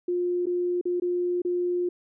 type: tone with dropouts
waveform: sine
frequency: 354.6 Hz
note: F4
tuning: 26 cents sharp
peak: -23 dBFS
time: 0.08-1.89 s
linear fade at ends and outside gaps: 5 ms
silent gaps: 0.458-0.467 / 0.813-0.854 / 1-1.02 / 1.419-1.449 s
effects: none